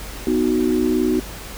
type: chord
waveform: sine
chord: B major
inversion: none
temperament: equal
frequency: 246.9 / 311.1 / 370 Hz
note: B3 / D#4 / F#4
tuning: 0 / 0 / 0 cents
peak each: -20 dBFS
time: 0.27-1.2 s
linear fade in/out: 2 ms
effects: added 50 Hz sine -35 dBFS peak until 1.57 s + pink hiss -35 dBFS RMS until 1.57 s